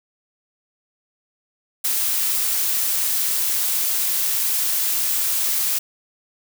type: noise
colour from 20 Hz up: blue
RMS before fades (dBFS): -21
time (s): 1.84-5.79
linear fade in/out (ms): 10
effects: none